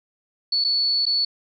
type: tone with dropouts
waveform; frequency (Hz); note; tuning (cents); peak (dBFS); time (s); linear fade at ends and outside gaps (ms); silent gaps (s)
sine; 4435; C#8; 0; -18; 0.52-1.25; 5; 0.641-0.646 / 1.055-1.064
effects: none